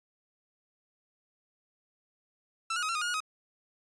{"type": "tone with pitch steps", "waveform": "sawtooth", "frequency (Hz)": [1332, 1439, 1263, 1357, 1235, 1427, 1445, 1261], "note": ["E6", "F#6", "D#6", "E6", "D#6", "F6", "F#6", "D#6"], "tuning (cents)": [18, -49, 26, 50, -13, 37, -41, 23], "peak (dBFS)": -26, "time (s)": [2.7, 3.204], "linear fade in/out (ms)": 5, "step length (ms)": 63, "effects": ["resampled to 22050 Hz"]}